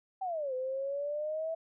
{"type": "exponential two-way sweep", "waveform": "sine", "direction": "down then up", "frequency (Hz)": [784, 507, 657], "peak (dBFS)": -32, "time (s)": [0.21, 1.55], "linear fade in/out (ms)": 10, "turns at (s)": 0.54, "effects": []}